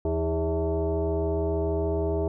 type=tone with frequency modulation; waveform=sine; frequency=164.81 Hz; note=E3; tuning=in tune; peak=-23 dBFS; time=0.05-2.28 s; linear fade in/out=2 ms; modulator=243 Hz; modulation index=2; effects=none